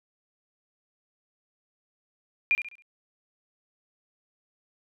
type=tone with echo; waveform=sine; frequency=2405 Hz; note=D7; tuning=41 cents sharp; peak=-19 dBFS; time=2.51-2.55 s; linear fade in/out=0 ms; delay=68 ms; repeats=4; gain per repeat=-9 dB; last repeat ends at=2.822 s; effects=none